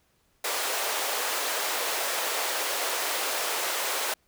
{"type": "high-pass noise", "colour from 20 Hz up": "pink", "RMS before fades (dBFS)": -29, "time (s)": [0.44, 4.14], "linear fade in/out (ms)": 5, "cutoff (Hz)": 470, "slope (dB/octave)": 24, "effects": ["pink hiss -68 dBFS RMS until 4.27 s"]}